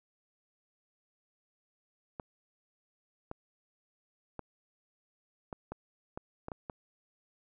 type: clicks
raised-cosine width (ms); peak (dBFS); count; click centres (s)
1; -25; 9; 2.198 / 3.314 / 4.393 / 5.528 / 5.72 / 6.175 / 6.484 / 6.518 / 6.698
effects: none